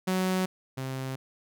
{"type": "tone pair in turn", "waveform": "sawtooth", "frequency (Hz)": [186.1, 132.01], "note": ["F#3", "C3"], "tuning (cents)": [10, 16], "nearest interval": "tritone", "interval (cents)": 594, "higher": "first", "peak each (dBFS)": [-21, -28], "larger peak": "first", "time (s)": [[0.07, 0.46], [0.77, 1.16]], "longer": "neither", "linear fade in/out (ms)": 10, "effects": []}